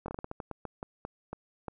slowing click train, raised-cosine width 1 ms, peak -23 dBFS, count 14, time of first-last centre 0.06-1.683 s, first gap 22 ms, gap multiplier 1.26, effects none

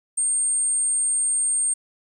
sine tone, 8620 Hz, C#9, 49 cents flat, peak -19 dBFS, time 0.17-1.74 s, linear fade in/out 10 ms, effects 9-bit

